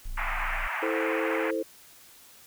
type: tone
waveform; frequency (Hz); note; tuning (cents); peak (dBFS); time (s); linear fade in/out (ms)
triangle; 28.96; A#0; -10; -29; 0.05-0.68; 10
type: band-pass noise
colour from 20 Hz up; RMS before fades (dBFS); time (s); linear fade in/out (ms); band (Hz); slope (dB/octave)
white; -32; 0.17-1.51; 5; 690 to 2400; 48
type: chord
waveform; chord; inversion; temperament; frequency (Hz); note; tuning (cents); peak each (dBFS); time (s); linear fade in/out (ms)
sine; A minor; second; equal with one note detuned; 328.1 / 440 / 523.3; E4 / A4 / C5; -8 / 0 / 0; -31; 0.82-1.63; 10
effects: white hiss -53 dBFS RMS until 2.46 s